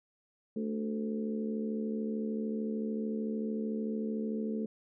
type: harmonic tone with a mistuned harmonic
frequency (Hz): 73.42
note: D2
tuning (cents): 0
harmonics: 3 / 4 / 5 / 6 / 7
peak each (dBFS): -33 / -43 / -45 / -39 / -47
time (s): 0.56-4.66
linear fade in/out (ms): 5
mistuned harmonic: 5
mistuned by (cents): +41
effects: none